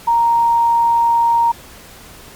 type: tone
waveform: sine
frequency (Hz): 932.3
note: A#5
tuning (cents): 0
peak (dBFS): -10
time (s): 0.07-1.52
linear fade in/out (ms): 10
effects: pink hiss -39 dBFS RMS until 2.35 s + MP3 96 kbps